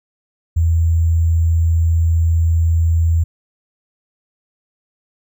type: tone with sample-and-hold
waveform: sine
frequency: 82.6 Hz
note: E2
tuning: 4 cents sharp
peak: -11 dBFS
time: 0.56-3.24 s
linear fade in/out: 10 ms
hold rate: 7350 Hz
effects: none